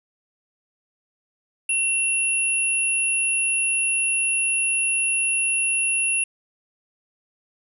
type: tone pair together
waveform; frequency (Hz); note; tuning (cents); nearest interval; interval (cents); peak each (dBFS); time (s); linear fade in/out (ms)
sine; 2724 / 10284; F7 / E9; -44 / -44; octave + major seventh; 2300; -22; 1.69-6.24; 5
effects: none